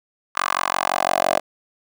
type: tone with high-pass filter sweep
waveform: 10% pulse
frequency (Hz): 45.93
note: F#1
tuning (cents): -12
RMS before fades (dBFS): -21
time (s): 0.35-1.4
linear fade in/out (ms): 20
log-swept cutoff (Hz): 1200 to 600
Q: 3.3
effects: none